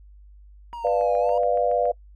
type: linear two-way sweep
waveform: triangle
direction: down then up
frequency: 957 to 811 to 957 Hz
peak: -30 dBFS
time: 0.73-1.38 s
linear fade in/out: 2 ms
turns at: 1.17 s
type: click train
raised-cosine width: 0.5 ms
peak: -30 dBFS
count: 9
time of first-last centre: 0.73-1.855 s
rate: 7.11 Hz
type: chord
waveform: sine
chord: B diminished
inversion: none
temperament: equal with one note detuned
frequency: 493.9 / 593.1 / 698.5 Hz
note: B4 / D5 / F5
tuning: 0 / +17 / 0 cents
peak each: -23 dBFS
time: 0.84-1.92 s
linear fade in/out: 10 ms
effects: noise-tail reverb RT60 0.1 s tail -25 dB re dry + added 50 Hz sine -45 dBFS peak until 2.15 s